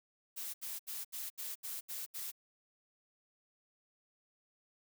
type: noise bursts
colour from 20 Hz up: blue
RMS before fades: -42 dBFS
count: 8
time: 0.36-2.318 s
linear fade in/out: 20 ms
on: 180 ms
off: 74 ms
effects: none